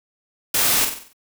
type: noise with echo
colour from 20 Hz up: white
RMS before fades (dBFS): -19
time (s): 0.54-0.85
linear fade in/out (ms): 5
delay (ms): 47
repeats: 6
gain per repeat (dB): -6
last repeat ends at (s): 1.132
effects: none